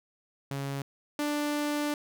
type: tone pair in turn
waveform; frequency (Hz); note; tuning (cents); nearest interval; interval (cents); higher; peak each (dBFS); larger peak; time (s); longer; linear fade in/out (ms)
sawtooth; 138.59 / 294.6; C#3 / D4; 0 / +6; octave + minor second; 1306; second; -28 / -24; second; 0.51-0.82 / 1.19-1.94; second; 2
effects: none